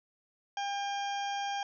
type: harmonic tone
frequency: 802 Hz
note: G5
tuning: 39 cents sharp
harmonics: 1 / 2 / 3 / 4 / 6 / 7 / 8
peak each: -33 / -42 / -46 / -42 / -52 / -48 / -53 dBFS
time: 0.57-1.63 s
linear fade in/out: 2 ms
effects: none